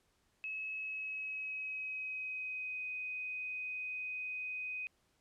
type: tone with pitch glide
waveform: sine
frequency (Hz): 2579 to 2504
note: E7 to D#7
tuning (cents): -39 to +10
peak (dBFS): -38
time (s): 0.44-4.87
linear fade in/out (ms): 0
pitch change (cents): -51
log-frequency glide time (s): 0.71-2.87
effects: pink hiss -75 dBFS RMS until 5.2 s + low-pass 11000 Hz 12 dB/octave